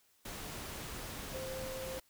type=tone in noise; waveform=sine; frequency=523.3 Hz; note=C5; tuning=in tune; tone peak=-41 dBFS; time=1.34-1.99 s; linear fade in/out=5 ms; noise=pink; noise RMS=-44 dBFS; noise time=0.25-2 s; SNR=0 dB; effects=white hiss -70 dBFS RMS until 2.09 s